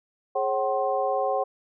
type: tone cluster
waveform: sine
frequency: 419.3 / 541 / 758 / 1059 Hz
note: G#4 / C#5 / F#5 / C6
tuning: +17 / -42 / +42 / +21 cents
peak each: -31 / -26 / -26 / -32 dBFS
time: 0.35-1.44 s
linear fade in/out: 10 ms
effects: none